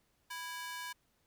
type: ring-modulated tone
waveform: sawtooth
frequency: 1318.5 Hz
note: E6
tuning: in tune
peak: -34 dBFS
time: 0.3-0.93 s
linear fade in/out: 10 ms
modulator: 330 Hz
effects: pink hiss -75 dBFS RMS until 1.26 s